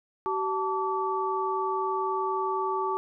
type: tone cluster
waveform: sine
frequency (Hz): 381 / 882 / 1151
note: G4 / A5 / D6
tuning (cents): -49 / +4 / -35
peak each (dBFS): -30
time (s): 0.26-2.97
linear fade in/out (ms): 0
effects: none